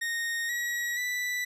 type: tone with pitch steps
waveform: 40% pulse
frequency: 1855 / 1913.8 / 1974.4 Hz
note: A#6 / A#6 / B6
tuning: -9 / +45 / -1 cents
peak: -28 dBFS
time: 0.01-1.45 s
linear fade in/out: 10 ms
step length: 480 ms
effects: resampled to 32000 Hz